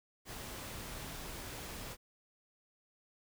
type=noise; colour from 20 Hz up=pink; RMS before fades=-45 dBFS; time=0.25-1.97 s; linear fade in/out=50 ms; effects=none